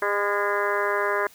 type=harmonic tone with a mistuned harmonic; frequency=203.2 Hz; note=G#3; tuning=38 cents flat; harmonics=2 / 3 / 4 / 5 / 6 / 7 / 8 / 9 / 10; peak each=-27 / -29 / -37 / -28 / -31 / -32 / -29 / -35 / -36 dBFS; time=0.02-1.27 s; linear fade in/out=2 ms; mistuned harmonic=8; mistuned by=+29 cents; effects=white hiss -52 dBFS RMS until 1.34 s